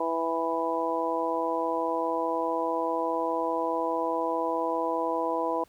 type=harmonic tone; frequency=164.81 Hz; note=E3; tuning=in tune; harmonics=2 / 3 / 4 / 5 / 6; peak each=-33 / -31 / -32 / -35 / -30 dBFS; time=0-5.64 s; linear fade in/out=5 ms; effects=pink hiss -62 dBFS RMS until 5.68 s